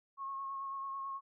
sine tone with vibrato, 1090 Hz, C#6, 29 cents flat, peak -38 dBFS, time 0.17-1.21 s, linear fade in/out 50 ms, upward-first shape sine, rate 9.1 Hz, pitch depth 19 cents each way, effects none

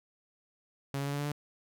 sawtooth tone with pitch steps, 138.59 / 140.2 / 141.83 / 143.48 / 145.14 / 146.83 Hz, C#3 / C#3 / C#3 / D3 / D3 / D3, 0 / +20 / +40 / -40 / -20 / 0 cents, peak -28 dBFS, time 0.94-1.318 s, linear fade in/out 0 ms, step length 63 ms, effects none

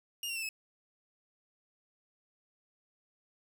sawtooth tone with pitch steps, 2833 / 2749 / 2668 / 2589 Hz, F7 / F7 / E7 / E7, +24 / -28 / +20 / -32 cents, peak -32 dBFS, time 0.23-0.49 s, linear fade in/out 2 ms, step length 65 ms, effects 10-bit

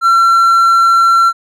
triangle tone, 1357 Hz, E6, 50 cents sharp, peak -4 dBFS, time 0.01-1.33 s, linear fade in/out 50 ms, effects none

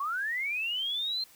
sine linear sweep, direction up, 1076 to 4186 Hz, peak -29 dBFS, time 0-1.24 s, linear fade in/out 5 ms, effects white hiss -57 dBFS RMS until 1.35 s

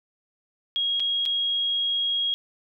sine tone with dropouts, 3285 Hz, G#7, 20 cents flat, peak -22 dBFS, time 0.76-2.34 s, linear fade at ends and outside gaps 0 ms, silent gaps 0.997-1.002 / 1.254-1.26 s, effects none

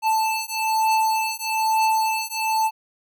square beating tone pair, 880 / 881.1 Hz, A5 / A5, 0 / +2 cents, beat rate 1.1 Hz, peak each -23 dBFS, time 0.02-2.71 s, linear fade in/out 50 ms, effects none

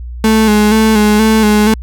35% pulse tone with vibrato, 215.1 Hz, A3, 39 cents flat, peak -5 dBFS, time 0.24-1.74 s, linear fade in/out 2 ms, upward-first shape square, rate 2.1 Hz, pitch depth 37 cents each way, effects added 60 Hz sine -22 dBFS peak until 1.82 s

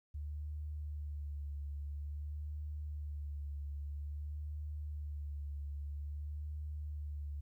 sine tone with vibrato, 73.42 Hz, D2, in tune, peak -39 dBFS, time 0.14-7.41 s, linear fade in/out 10 ms, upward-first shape sine, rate 0.5 Hz, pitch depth 37 cents each way, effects 13-bit

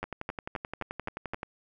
two click trains, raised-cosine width 0.5 ms, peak -20 / -18 dBFS, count 17 / 6, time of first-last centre 0.04-1.431 / 0.03-1.335 s, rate 11.5 / 3.83 Hz, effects none

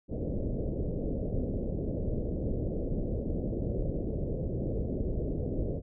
pink low-pass noise, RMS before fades -32 dBFS, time 0.08-5.82 s, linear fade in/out 50 ms, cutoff 570 Hz, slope 48 dB/octave, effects none

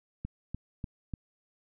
click train, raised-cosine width 5 ms, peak -23 dBFS, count 4, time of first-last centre 0.25-1.138 s, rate 3.38 Hz, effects none

